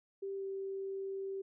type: tone with pitch glide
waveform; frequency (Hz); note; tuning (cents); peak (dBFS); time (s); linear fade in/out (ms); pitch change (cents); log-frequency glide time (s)
sine; 392 to 388.6; G4 to G4; 0 to -15; -37; 0.22-1.42; 10; -15; 0.36-0.44
effects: none